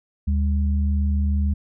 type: tone pair together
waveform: sine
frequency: 74.46 / 201.2 Hz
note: D2 / G3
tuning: +24 / +45 cents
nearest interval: octave + perfect fourth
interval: 1721 cents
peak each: -18 / -27 dBFS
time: 0.27-1.54 s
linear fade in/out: 10 ms
effects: none